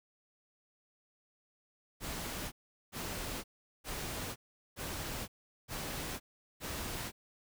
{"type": "noise bursts", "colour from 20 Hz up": "pink", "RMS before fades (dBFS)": -40, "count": 6, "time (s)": [2, 7.12], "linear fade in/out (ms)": 50, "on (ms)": 520, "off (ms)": 400, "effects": []}